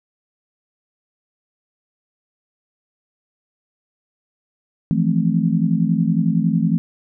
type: chord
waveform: sine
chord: F major seventh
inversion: third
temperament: just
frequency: 163.7 / 174.61 / 218.3 / 261.9 Hz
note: E3 / F3 / A3 / C4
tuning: -12 / 0 / -13 / +2 cents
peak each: -19 / -20 / -20 / -24 dBFS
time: 4.91-6.78 s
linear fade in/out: 0 ms
effects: none